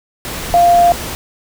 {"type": "tone in noise", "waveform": "sine", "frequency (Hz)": 696, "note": "F5", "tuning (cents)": -6, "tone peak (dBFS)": -6, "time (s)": [0.54, 0.92], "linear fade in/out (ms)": 0, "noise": "pink", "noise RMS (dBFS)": -24, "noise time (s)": [0.25, 1.15], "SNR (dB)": 15, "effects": []}